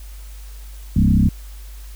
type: tone with frequency modulation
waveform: sine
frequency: 136.9 Hz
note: C#3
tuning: 21 cents flat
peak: -11 dBFS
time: 0.96-1.29 s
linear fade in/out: 5 ms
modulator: 33.2 Hz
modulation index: 3.1
effects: added 50 Hz sine -33 dBFS peak until 1.95 s + white hiss -47 dBFS RMS until 1.95 s